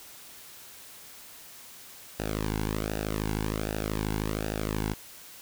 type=tone with flanger; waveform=sawtooth; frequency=53 Hz; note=G#1; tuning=36 cents sharp; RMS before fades=-31 dBFS; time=2.19-4.94 s; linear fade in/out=10 ms; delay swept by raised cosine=0.92 to 1.64 ms; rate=1.3 Hz; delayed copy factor=-0.8; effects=white hiss -48 dBFS RMS until 5.41 s